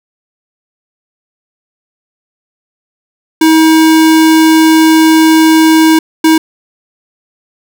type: tone bursts at uneven times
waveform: square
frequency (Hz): 319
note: D#4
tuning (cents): +43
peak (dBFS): -4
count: 2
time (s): 3.41-5.99 / 6.24-6.38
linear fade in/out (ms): 5
effects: none